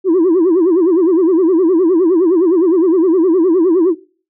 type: tone with vibrato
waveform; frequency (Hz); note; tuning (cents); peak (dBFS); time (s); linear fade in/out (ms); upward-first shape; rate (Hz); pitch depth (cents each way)
sine; 349.2; F4; 0; -6; 0.04-3.95; 50; sine; 9.7; 170
effects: noise-tail reverb RT60 0.4 s tail -21 dB re dry + tanh soft clip ceiling -6 dBFS